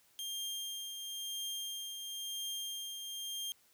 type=tone with tremolo; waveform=sawtooth; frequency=3200 Hz; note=G7; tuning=35 cents sharp; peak=-34 dBFS; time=0.19-3.52 s; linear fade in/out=0 ms; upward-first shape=triangle; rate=0.98 Hz; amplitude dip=45%; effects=white hiss -68 dBFS RMS until 3.73 s